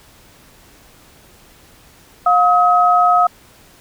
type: tone pair together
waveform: sine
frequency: 712.7 / 1273 Hz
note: F5 / D#6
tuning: +35 / +39 cents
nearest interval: minor seventh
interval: 1004 cents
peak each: -12 dBFS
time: 2.26-3.27 s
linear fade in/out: 5 ms
effects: pink hiss -47 dBFS RMS until 3.8 s